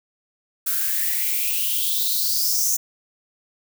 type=noise with high-pass filter sweep; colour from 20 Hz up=violet; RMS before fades=-22 dBFS; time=0.66-2.77 s; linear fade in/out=10 ms; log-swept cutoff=1400 to 6400 Hz; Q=6.8; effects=none